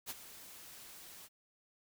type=noise with ADSR envelope; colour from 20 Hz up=white; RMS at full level=-40 dBFS; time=0.06-1.29 s; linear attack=40 ms; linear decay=31 ms; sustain=-13 dB; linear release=44 ms; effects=none